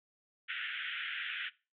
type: band-pass noise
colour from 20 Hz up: pink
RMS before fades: -39 dBFS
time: 0.48-1.5 s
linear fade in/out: 20 ms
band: 1400 to 3400 Hz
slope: 96 dB/octave
effects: noise-tail reverb RT60 0.3 s tail -20 dB re dry + MP3 96 kbps